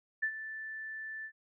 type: tone with ADSR envelope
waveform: sine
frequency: 1760 Hz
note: A6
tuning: in tune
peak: -27 dBFS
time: 0.22-1.32 s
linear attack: 14 ms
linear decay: 74 ms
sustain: -12 dB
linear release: 73 ms
effects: none